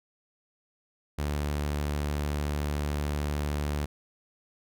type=tone; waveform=sawtooth; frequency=73.42 Hz; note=D2; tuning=in tune; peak=-24 dBFS; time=1.18-3.86 s; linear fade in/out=10 ms; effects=none